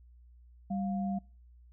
sine tone pair together, 196 / 701.9 Hz, G3 / F5, 0 / +9 cents, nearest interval octave + minor seventh, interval 2209 cents, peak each -31 / -39 dBFS, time 0.7-1.19 s, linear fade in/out 10 ms, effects noise-tail reverb RT60 0.4 s tail -26 dB re dry + added 60 Hz sine -54 dBFS peak until 1.72 s

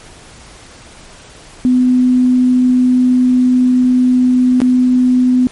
sine tone with dropouts, 251.7 Hz, B3, 33 cents sharp, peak -7 dBFS, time 1.65-5.47 s, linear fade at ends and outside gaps 0 ms, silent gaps 4.603-4.617 s, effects pink hiss -38 dBFS RMS until 5.51 s + MP3 48 kbps

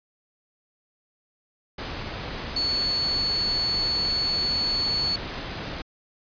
sine tone in noise, 4425 Hz, C#8, 4 cents flat, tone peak -22 dBFS, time 2.56-5.16 s, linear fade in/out 5 ms, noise pink, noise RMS -33 dBFS, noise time 1.78-5.82 s, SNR +8 dB, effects resampled to 11025 Hz

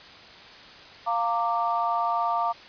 sine chord, Bb major, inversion second, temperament equal with one note detuned, 698.5 / 918.4 / 1174.7 Hz, F5 / Bb5 / D6, 0 / -26 / 0 cents, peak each -27 dBFS, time 1.06-2.53 s, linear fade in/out 20 ms, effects white hiss -46 dBFS RMS until 2.68 s + resampled to 11025 Hz

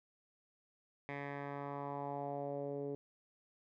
10% pulse tone with low-pass filter sweep, 141.9 Hz, C#3, 41 cents sharp, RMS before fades -42 dBFS, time 1.09-2.95 s, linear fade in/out 0 ms, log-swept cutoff 2100 to 410 Hz, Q 2.9, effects none

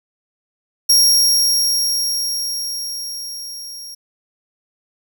sawtooth tone with level ramp, 5588 Hz, F8, in tune, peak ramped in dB -6 to -29 dBFS, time 0.89-3.95 s, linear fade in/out 10 ms, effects none

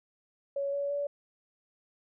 sine tone with pitch steps, 559 / 565.8 / 572.7 Hz, C#5 / C#5 / D5, +14 / +35 / -44 cents, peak -29 dBFS, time 0.56-1.07 s, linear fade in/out 5 ms, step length 170 ms, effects none

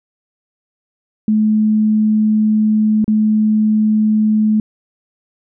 sine tone with dropouts, 215 Hz, A3, 40 cents flat, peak -10 dBFS, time 1.28-4.6 s, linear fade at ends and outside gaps 2 ms, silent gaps 3.044-3.079 s, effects none

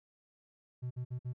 triangle tone bursts, 124.6 Hz, B2, 16 cents sharp, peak -32 dBFS, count 4, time 0.82-1.334 s, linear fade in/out 20 ms, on 88 ms, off 54 ms, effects tanh soft clip ceiling -29 dBFS

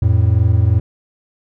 triangle tone pair together, 87.31 / 110 Hz, F2 / A2, 0 / 0 cents, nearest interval major third, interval 400 cents, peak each -11 dBFS, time 0.02-0.8 s, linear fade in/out 5 ms, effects none

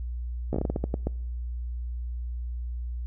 slowing click train, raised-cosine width 2 ms, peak -14 dBFS, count 11, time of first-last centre 0.53-1.07 s, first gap 14 ms, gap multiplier 1.28, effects noise-tail reverb RT60 1.0 s tail -26 dB re dry + added 60 Hz sine -30 dBFS peak until 3.06 s

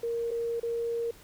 sine tone with dropouts, 466.2 Hz, A#4, in tune, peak -28 dBFS, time 0.03-1.11 s, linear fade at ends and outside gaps 5 ms, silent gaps 0.308-0.313 / 0.599-0.63 s, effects pink hiss -54 dBFS RMS until 1.23 s

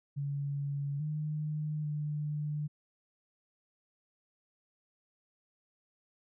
sine tone with pitch steps, 141.7 / 152.1 / 149.3 Hz, C#3 / D#3 / D3, +38 / -39 / +29 cents, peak -32 dBFS, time 0.16-2.68 s, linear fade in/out 20 ms, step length 840 ms, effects none

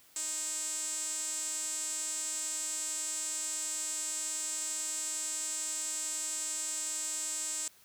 sawtooth tone with band-pass filter, 311.1 Hz, D#4, in tune, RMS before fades -36 dBFS, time 0.16-7.68 s, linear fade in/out 2 ms, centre 7700 Hz, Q 6.9, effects white hiss -61 dBFS RMS until 7.84 s

